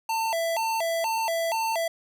square tone with vibrato, 772 Hz, G5, 27 cents flat, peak -25 dBFS, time 0.09-1.88 s, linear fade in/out 5 ms, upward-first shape square, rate 2.1 Hz, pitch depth 260 cents each way, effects none

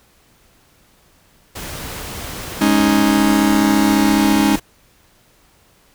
pink noise, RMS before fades -29 dBFS, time 1.55-4.6 s, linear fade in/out 10 ms
45% pulse chord, Ab suspended fourth, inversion none, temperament just, 207.7 / 276.9 / 311.5 Hz, Ab3 / Db4 / Eb4, 0 / -2 / +2 cents, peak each -16 / -17 / -16 dBFS, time 2.61-4.56 s, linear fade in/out 5 ms
effects pink hiss -54 dBFS RMS until 5.94 s

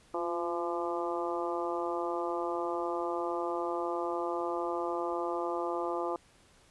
harmonic tone with a mistuned harmonic, 170.8 Hz, F3, 38 cents flat, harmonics 2 / 3 / 4 / 5 / 6 / 7, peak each -35 / -37 / -38 / -39 / -40 / -40 dBFS, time 0.14-6.16 s, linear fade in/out 2 ms, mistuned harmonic 2, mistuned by +35 cents, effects pink hiss -62 dBFS RMS until 6.7 s + resampled to 24000 Hz

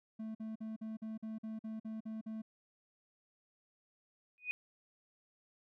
triangle tone bursts, 220 Hz, A3, in tune, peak -38 dBFS, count 11, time 0.19-2.42 s, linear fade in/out 10 ms, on 160 ms, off 47 ms
sine tone with exponential growth, 2484 Hz, D#7, 3 cents flat, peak -30 dBFS, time 4.38-4.51 s, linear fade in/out 0 ms, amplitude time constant 27 ms
effects none

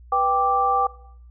sine tone cluster, 491.7 / 786 / 1173 Hz, B4 / G5 / D6, -8 / +4 / -2 cents, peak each -28 / -20 / -20 dBFS, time 0.12-0.87 s, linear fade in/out 5 ms, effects noise-tail reverb RT60 0.7 s tail -21 dB re dry + added 60 Hz sine -43 dBFS peak until 1.3 s

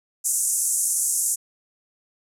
white band-pass noise, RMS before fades -23 dBFS, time 0.24-1.36 s, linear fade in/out 20 ms, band 6500 to 11000 Hz, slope 48 dB/octave, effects none

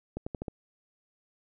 accelerating click train, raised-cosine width 2 ms, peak -21 dBFS, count 5, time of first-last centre 0.17-0.482 s, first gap 95 ms, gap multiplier 0.87, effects none

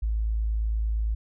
sine tone, 54.4 Hz, A1, 19 cents flat, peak -23 dBFS, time 0.02-1.15 s, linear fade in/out 10 ms, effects none

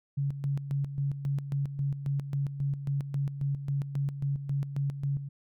sine tone with tremolo, 140 Hz, C#3, 18 cents sharp, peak -26 dBFS, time 0.17-5.29 s, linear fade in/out 10 ms, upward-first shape square, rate 3.7 Hz, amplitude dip 65%, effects none

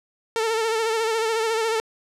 sawtooth tone with vibrato, 447.8 Hz, A4, 30 cents sharp, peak -17 dBFS, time 0.36-1.8 s, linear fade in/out 0 ms, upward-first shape sine, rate 14 Hz, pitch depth 49 cents each way, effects low-pass 9000 Hz 12 dB/octave

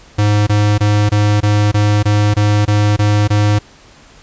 square tone bursts, 104.2 Hz, G#2, 6 cents sharp, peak -10 dBFS, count 11, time 0.18-3.59 s, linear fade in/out 10 ms, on 290 ms, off 22 ms, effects pink hiss -43 dBFS RMS until 4.22 s + resampled to 16000 Hz

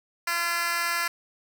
10% pulse tone with high-pass filter, 342.1 Hz, F4, 36 cents flat, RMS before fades -27 dBFS, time 0.27-1.08 s, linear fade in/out 5 ms, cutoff 1400 Hz, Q 0.95, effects none

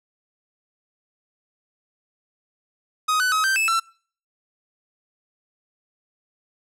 45% pulse tone with pitch steps, 1255 / 1498 / 1273 / 1562 / 2615 / 1342 Hz, D#6 / F#6 / D#6 / G6 / E7 / E6, +15 / +21 / +39 / -7 / -15 / +31 cents, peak -18 dBFS, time 3.08-3.8 s, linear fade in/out 10 ms, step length 120 ms, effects noise-tail reverb RT60 0.5 s tail -26 dB re dry + low-pass 12000 Hz 12 dB/octave

